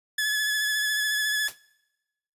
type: tone with vibrato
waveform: sawtooth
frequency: 1712 Hz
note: A6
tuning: 48 cents flat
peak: -20 dBFS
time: 0.18-1.48 s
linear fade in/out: 5 ms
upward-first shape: sine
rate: 14 Hz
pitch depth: 25 cents each way
type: noise with exponential decay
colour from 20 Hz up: white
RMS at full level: -31 dBFS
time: 1.48-1.58 s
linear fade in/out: 0 ms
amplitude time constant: 21 ms
effects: noise-tail reverb RT60 1.0 s tail -24 dB re dry + resampled to 32000 Hz